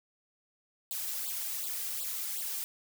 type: noise with flanger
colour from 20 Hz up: blue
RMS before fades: -36 dBFS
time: 0.91-2.64 s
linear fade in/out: 0 ms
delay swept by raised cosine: 0.24 to 2.54 ms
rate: 2.7 Hz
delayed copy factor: +0.95
effects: none